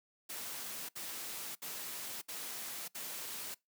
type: noise bursts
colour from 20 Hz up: white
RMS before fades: -43 dBFS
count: 5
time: 0.29-3.546 s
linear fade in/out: 10 ms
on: 600 ms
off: 64 ms
effects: noise-tail reverb RT60 0.2 s tail -24 dB re dry + high-pass 150 Hz 12 dB/octave